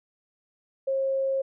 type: tone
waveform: sine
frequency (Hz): 538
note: C5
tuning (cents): +48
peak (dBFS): -23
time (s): 0.87-1.42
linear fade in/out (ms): 10
effects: none